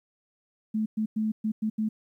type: tone bursts at uneven times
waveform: sine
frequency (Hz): 217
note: A3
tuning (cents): -24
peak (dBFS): -24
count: 6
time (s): 0.74-0.86 / 0.97-1.06 / 1.16-1.32 / 1.44-1.52 / 1.62-1.7 / 1.78-1.89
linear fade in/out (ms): 10
effects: 11-bit